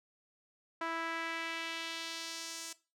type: tone with band-pass filter sweep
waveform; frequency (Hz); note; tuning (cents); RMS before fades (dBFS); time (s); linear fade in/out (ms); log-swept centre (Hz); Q
sawtooth; 329.6; E4; 0; -40; 0.81-2.73; 5; 1300 to 7200; 1.4
effects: noise-tail reverb RT60 0.3 s tail -18 dB re dry